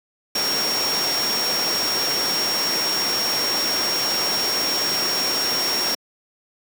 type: tone in noise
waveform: sine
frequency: 5560 Hz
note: F8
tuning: 9 cents flat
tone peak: -21 dBFS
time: 0.35-5.95 s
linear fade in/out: 5 ms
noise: pink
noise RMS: -24 dBFS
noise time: 0.35-5.95 s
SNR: 0 dB
effects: high-pass 300 Hz 12 dB/octave